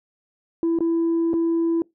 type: tone with dropouts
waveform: sine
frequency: 332.7 Hz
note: E4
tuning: 16 cents sharp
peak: -16 dBFS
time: 0.63-1.82 s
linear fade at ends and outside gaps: 1 ms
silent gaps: 0.788-0.806 / 1.333-1.339 s
effects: noise-tail reverb RT60 0.2 s tail -26 dB re dry + tanh soft clip ceiling -16 dBFS